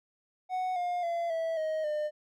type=tone with pitch steps; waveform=triangle; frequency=740 / 710.3 / 681.7 / 654.3 / 628 / 602.8 Hz; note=F#5 / F5 / F5 / E5 / D#5 / D5; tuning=0 / +29 / -42 / -13 / +16 / +45 cents; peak=-27 dBFS; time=0.49-2.11 s; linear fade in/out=50 ms; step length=270 ms; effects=none